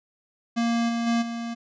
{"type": "tone with level steps", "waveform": "square", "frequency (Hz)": 233.1, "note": "A#3", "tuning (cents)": 0, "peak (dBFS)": [-22, -25, -21, -30], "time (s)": [0.56, 1.55], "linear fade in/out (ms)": 20, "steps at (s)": [0.88, 1.06, 1.21], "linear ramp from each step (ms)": 20, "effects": ["resampled to 16000 Hz"]}